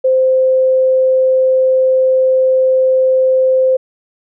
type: tone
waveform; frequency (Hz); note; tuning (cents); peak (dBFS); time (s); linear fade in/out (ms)
sine; 520; C5; -11; -8; 0.04-3.77; 10
effects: none